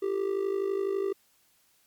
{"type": "tone with amplitude modulation", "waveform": "triangle", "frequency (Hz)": 392, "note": "G4", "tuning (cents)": 0, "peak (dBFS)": -21, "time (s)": [0.02, 1.13], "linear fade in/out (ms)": 10, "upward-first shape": "sine", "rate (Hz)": 52, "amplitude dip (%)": 75, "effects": ["white hiss -66 dBFS RMS until 1.86 s", "MP3 96 kbps"]}